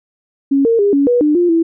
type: tone with pitch steps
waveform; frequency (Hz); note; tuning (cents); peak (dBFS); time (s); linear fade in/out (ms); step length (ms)
sine; 276.1 / 459.3 / 405 / 280.9 / 486.3 / 299.7 / 350.4 / 330.9; C#4 / A#4 / G#4 / C#4 / B4 / D4 / F4 / E4; -7 / -26 / -43 / +23 / -27 / +35 / +6 / +7; -9; 0.51-1.63; 10; 140
effects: none